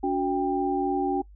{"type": "tone cluster", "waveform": "sine", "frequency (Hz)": [284.1, 367.6, 792], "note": ["C#4", "F#4", "G5"], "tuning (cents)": [43, -11, 18], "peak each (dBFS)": -27, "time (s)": [0.03, 1.22], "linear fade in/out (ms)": 10, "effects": ["noise-tail reverb RT60 0.1 s tail -22 dB re dry", "added 50 Hz sine -46 dBFS peak until 1.35 s"]}